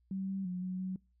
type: tone with pitch steps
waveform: sine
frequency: 191.8 / 193.3 / 181 / 184.5 / 186.9 Hz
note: G3 / G3 / F#3 / F#3 / F#3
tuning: -37 / -24 / -38 / -5 / +18 cents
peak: -34 dBFS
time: 0.11-0.96 s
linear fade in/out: 2 ms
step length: 170 ms
effects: noise-tail reverb RT60 0.3 s tail -26 dB re dry + added 60 Hz sine -68 dBFS peak until 1.2 s